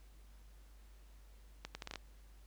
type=accelerating click train; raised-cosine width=0.2 ms; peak=-25 dBFS; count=7; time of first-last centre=1.65-1.957 s; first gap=100 ms; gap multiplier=0.72; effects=added 50 Hz sine -56 dBFS peak until 2.46 s + pink hiss -69 dBFS RMS until 2.46 s